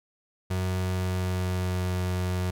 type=tone with pitch glide; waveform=35% pulse; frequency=92.5 to 91.02 Hz; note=F#2 to F#2; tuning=0 to -28 cents; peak=-24 dBFS; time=0.5-2.51 s; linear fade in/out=10 ms; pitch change=-28 cents; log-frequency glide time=0.65-1.95 s; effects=none